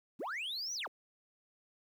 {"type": "linear two-way sweep", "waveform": "sine", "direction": "up then down", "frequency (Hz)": [146.83, 6100, 146.83], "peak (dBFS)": -34, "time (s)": [0.19, 0.88], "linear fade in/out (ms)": 20, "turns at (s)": 0.74, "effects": ["tanh soft clip ceiling -36 dBFS", "11-bit"]}